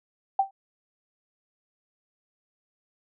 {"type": "tone with exponential decay", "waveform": "sine", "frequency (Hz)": 780, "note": "G5", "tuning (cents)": -9, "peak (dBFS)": -15, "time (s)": [0.39, 0.51], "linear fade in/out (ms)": 5, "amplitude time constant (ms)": 25, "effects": []}